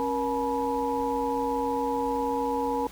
sine tone cluster, 272.4 / 476.8 / 853 / 972 Hz, C#4 / A#4 / G#5 / B5, -30 / +39 / +46 / -28 cents, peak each -31 / -29 / -30 / -32 dBFS, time 0-2.87 s, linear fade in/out 0 ms, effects added 50 Hz sine -47 dBFS peak until 2.91 s + pink hiss -48 dBFS RMS until 2.91 s

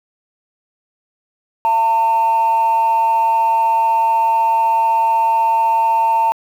sine tone pair together, 677.2 / 904 Hz, E5 / A5, +46 / +47 cents, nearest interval perfect fourth, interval 501 cents, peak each -22 / -10 dBFS, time 1.65-6.32 s, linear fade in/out 0 ms, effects tanh soft clip ceiling -9 dBFS + 7-bit

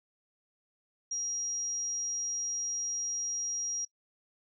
sine tone, 5700 Hz, F8, 34 cents sharp, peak -32 dBFS, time 1.11-3.85 s, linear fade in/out 5 ms, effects noise-tail reverb RT60 0.1 s tail -20 dB re dry

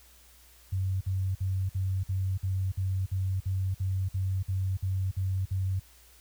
sine tone bursts, 94.9 Hz, F#2, 44 cents sharp, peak -26 dBFS, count 15, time 0.72-5.798 s, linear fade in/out 10 ms, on 290 ms, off 52 ms, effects added 60 Hz sine -58 dBFS peak until 6.2 s + white hiss -58 dBFS RMS until 6.2 s

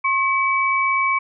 sine tone pair together, 1078 / 2284 Hz, C#6 / D7, -49 / -49 cents, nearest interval octave + minor second, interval 1300 cents, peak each -19 dBFS, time 0.04-1.19 s, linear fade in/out 10 ms, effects none

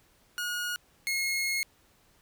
sawtooth tone pair in turn, 1443 / 2162 Hz, F#6 / C#7, -44 / -44 cents, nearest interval perfect fifth, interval 700 cents, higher second, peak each -27 / -24 dBFS, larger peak second, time 0.38-0.76 / 1.07-1.63 s, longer second, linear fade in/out 0 ms, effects pink hiss -64 dBFS RMS until 2.21 s

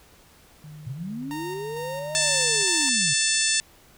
sine tone with pitch glide, 151.8 to 150.4 Hz, D#3 to D3, -42 to +42 cents, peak -39 dBFS, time 0.64-2.63 s, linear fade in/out 0 ms, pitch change -16 cents, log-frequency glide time 2.07-2.4 s
sine linear two-way sweep, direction up then down, 110 to 633 to 128 Hz, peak -30 dBFS, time 0.86-3.14 s, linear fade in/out 10 ms, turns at 2.18 s
sawtooth tone with tremolo, 922 Hz, A#5, 19 cents flat, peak -30 dBFS, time 1.31-2.89 s, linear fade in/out 0 ms, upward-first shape square, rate 2.2 Hz, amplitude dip 35%
harmonic tone, 885 Hz, A5, 10 cents sharp, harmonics 2 / 3 / 4 / 5 / 6 / 7 / 8 / 9 / 10, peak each -29 / -29 / -29 / -29 / -29 / -29 / -29 / -29 / -29 dBFS, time 2.15-3.6 s, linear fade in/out 0 ms
effects pink hiss -54 dBFS RMS until 3.97 s

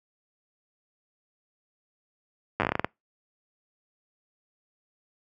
slowing click train, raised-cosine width 0.5 ms, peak -9 dBFS, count 11, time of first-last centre 2.6-2.845 s, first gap 9 ms, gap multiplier 1.21, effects noise-tail reverb RT60 0.2 s tail -26 dB re dry + high-pass 80 Hz 12 dB/octave

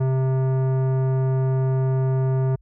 sine tone with tanh clipping, 131.5 Hz, C3, 9 cents sharp, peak -20 dBFS, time 0-2.56 s, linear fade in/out 10 ms, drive 15 dB, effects added 50 Hz sine -52 dBFS peak until 2.61 s

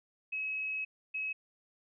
sine tone bursts at uneven times, 2563 Hz, E7, 49 cents flat, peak -33 dBFS, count 2, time 0.32-0.85 / 1.14-1.33 s, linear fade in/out 10 ms, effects none

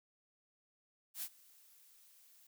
blue noise with ADSR envelope, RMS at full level -40 dBFS, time 1.14-2.47 s, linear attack 88 ms, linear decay 57 ms, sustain -24 dB, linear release 4 ms, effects none

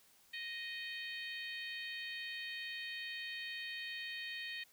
harmonic tone, 622.3 Hz, D#5, in tune, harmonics 3 / 4 / 5 / 6 / 7, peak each -45 / -47 / -49 / -51 / -52 dBFS, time 0.33-4.64 s, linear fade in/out 10 ms, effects white hiss -67 dBFS RMS until 4.72 s

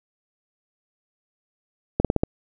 slowing click train, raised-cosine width 2 ms, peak -5 dBFS, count 5, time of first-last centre 2-2.235 s, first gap 47 ms, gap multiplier 1.15, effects none

